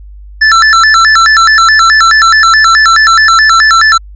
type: tone with vibrato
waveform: square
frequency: 1531 Hz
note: G6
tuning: 41 cents flat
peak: -3 dBFS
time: 0.41-3.98 s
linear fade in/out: 10 ms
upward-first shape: square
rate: 4.7 Hz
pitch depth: 230 cents each way
effects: added 50 Hz sine -27 dBFS peak until 4.15 s + resampled to 16000 Hz